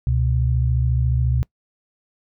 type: tone pair together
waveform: sine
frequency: 69.3 / 123.55 Hz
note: C#2 / B2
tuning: 0 / +1 cents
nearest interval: minor seventh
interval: 1001 cents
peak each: -19 dBFS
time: 0.07-1.43 s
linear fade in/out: 0 ms
effects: noise-tail reverb RT60 0.1 s tail -24 dB re dry